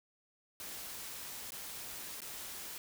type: noise with dropouts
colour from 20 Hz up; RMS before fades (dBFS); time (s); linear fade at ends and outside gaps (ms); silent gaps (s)
white; -45; 0.6-2.78; 1; 1.506-1.52 / 2.205-2.218
effects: none